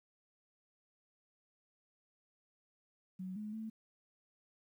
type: tone with pitch steps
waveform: sine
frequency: 186.1 / 212.1 / 220.6 Hz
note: F#3 / G#3 / A3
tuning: +10 / +37 / +5 cents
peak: -40 dBFS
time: 3.19-3.7 s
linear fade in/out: 10 ms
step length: 170 ms
effects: 12-bit